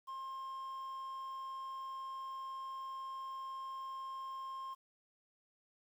triangle tone with quantisation, 1063 Hz, C6, 27 cents sharp, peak -40 dBFS, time 0.07-4.75 s, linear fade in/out 20 ms, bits 11, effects none

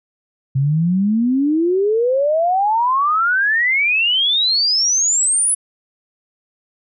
sine exponential sweep, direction up, 130.81 to 10340 Hz, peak -13 dBFS, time 0.55-5.55 s, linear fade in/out 10 ms, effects none

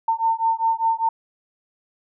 sine beating tone pair, 902 / 907 Hz, A5 / A#5, +43 / -48 cents, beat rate 5 Hz, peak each -21 dBFS, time 0.08-1.09 s, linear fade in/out 5 ms, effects none

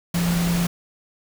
sine tone in noise, 172.3 Hz, F3, 23 cents flat, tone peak -19 dBFS, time 0.14-0.67 s, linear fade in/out 5 ms, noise pink, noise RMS -28 dBFS, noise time 0.14-0.67 s, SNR +6 dB, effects none

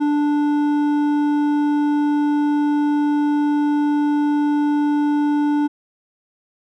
sine tone with hard clipping, 293.7 Hz, D4, in tune, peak -17 dBFS, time 0-5.68 s, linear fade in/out 20 ms, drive 8 dB, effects none

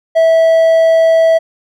triangle tone, 653 Hz, E5, 17 cents flat, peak -4 dBFS, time 0.15-1.39 s, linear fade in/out 20 ms, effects none

